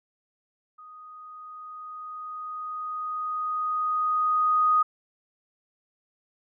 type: tone with level ramp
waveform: sine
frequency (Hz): 1244.5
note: D#6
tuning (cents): 0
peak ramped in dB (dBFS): -44 to -17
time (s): 0.78-4.83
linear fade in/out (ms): 10
effects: none